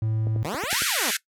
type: tone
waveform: triangle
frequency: 110 Hz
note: A2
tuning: in tune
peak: -20 dBFS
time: 0.02-0.43 s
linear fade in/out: 0 ms
type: click train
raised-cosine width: 2 ms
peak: -20 dBFS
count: 7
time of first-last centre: 0.27-0.82 s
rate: 10.9 Hz
type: exponential two-way sweep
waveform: 10% pulse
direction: up then down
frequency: 130.4 to 1655 to 191.9 Hz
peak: -19 dBFS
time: 0.44-1.11 s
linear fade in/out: 10 ms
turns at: 0.84 s
type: band-pass noise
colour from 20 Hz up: pink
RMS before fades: -26 dBFS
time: 0.7-1.17 s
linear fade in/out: 5 ms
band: 1400 to 14000 Hz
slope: 96 dB/octave
effects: noise-tail reverb RT60 0.1 s tail -19 dB re dry + high-pass 60 Hz 12 dB/octave